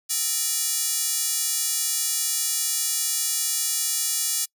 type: tone with high-pass filter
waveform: square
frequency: 262.5 Hz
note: C4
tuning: 6 cents sharp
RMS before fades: -25 dBFS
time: 0.09-4.46 s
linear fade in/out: 20 ms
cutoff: 6900 Hz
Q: 1.1
effects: noise-tail reverb RT60 0.1 s tail -25 dB re dry